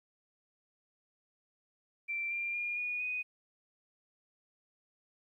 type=tone with pitch steps; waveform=sine; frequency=2349 / 2383 / 2418 / 2453 / 2489 Hz; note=D7 / D7 / D7 / D#7 / D#7; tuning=0 / +25 / +50 / -25 / 0 cents; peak=-33 dBFS; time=2.08-3.23 s; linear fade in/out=20 ms; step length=230 ms; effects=12-bit